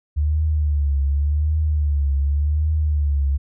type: tone with vibrato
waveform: sine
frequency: 73.42 Hz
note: D2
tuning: in tune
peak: -16 dBFS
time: 0.16-3.38 s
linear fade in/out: 20 ms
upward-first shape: triangle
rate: 0.88 Hz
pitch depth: 110 cents each way
effects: none